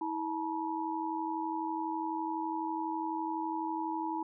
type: tone cluster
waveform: sine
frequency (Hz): 322 / 867 / 959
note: E4 / A5 / A#5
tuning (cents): -41 / -26 / +49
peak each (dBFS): -36 / -37 / -37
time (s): 0.01-4.23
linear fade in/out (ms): 5
effects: none